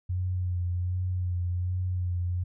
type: tone with vibrato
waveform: sine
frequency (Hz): 90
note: F#2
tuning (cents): -47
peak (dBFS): -26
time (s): 0.09-2.44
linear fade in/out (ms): 10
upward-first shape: sine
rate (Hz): 1.3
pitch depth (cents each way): 30
effects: none